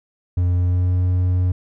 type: tone with pitch glide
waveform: triangle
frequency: 88.9 to 90.61 Hz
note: F2 to F#2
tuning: +31 to -36 cents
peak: -13 dBFS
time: 0.37-1.52 s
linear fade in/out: 5 ms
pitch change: +33 cents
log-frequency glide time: 0.53-1.01 s
effects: none